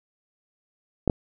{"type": "clicks", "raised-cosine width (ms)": 2, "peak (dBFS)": -8, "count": 2, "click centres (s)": [1.077, 1.098], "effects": []}